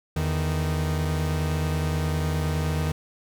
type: tone pair together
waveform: 45% pulse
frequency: 81.9 / 154.21 Hz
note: E2 / D#3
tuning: -11 / -15 cents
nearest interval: major seventh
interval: 1096 cents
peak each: -26 dBFS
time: 0.16-2.92 s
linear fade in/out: 5 ms
effects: none